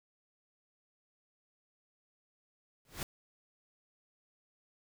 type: noise with exponential growth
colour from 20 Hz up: pink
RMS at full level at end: -34 dBFS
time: 2.85-3.03 s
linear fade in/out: 1 ms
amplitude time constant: 39 ms
effects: none